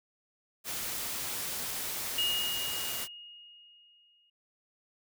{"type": "noise", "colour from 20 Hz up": "white", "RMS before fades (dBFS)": -36, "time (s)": [0.64, 3.08], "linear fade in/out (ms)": 50}
{"type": "tone with exponential decay", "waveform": "sine", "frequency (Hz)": 2865, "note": "F7", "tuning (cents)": 44, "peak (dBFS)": -26, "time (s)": [2.18, 4.3], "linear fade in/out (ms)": 5, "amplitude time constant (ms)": 460}
{"effects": []}